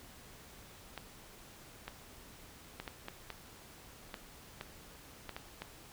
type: clicks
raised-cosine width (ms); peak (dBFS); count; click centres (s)
0.3; -25; 11; 0.977 / 1.88 / 2.8 / 2.878 / 3.084 / 3.303 / 4.142 / 4.611 / 5.293 / 5.365 / 5.62
effects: pink hiss -55 dBFS RMS until 5.92 s